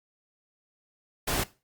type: noise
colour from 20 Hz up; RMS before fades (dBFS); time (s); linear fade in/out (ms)
pink; -28; 1.27-1.44; 10
effects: noise-tail reverb RT60 0.3 s tail -18 dB re dry + Opus 48 kbps